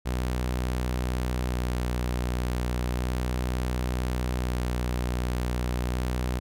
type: tone with vibrato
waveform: sawtooth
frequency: 61.74 Hz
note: B1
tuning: in tune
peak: -22 dBFS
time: 0.05-6.4 s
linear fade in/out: 20 ms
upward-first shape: square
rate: 0.34 Hz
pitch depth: 12 cents each way
effects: none